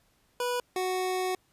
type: tone pair in turn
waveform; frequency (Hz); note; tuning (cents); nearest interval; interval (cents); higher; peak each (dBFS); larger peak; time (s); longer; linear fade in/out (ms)
25% pulse; 490.5 / 370.1; B4 / F#4; -12 / 0; perfect fourth; 488; first; -24; neither; 0.4-0.6 / 0.76-1.35; second; 2
effects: pink hiss -68 dBFS RMS until 1.52 s + resampled to 32000 Hz